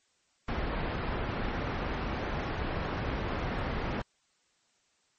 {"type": "low-pass noise", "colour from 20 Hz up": "pink", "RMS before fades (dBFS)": -33, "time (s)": [0.48, 4.02], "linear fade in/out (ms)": 5, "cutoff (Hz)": 2000, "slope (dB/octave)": 12, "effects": ["white hiss -71 dBFS RMS until 5.18 s", "MP3 32 kbps"]}